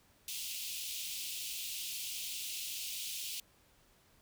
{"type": "high-pass noise", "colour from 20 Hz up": "pink", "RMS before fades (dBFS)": -41, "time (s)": [0.28, 3.4], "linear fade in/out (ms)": 2, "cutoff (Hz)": 2600, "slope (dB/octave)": 48, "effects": ["pink hiss -67 dBFS RMS until 4.21 s"]}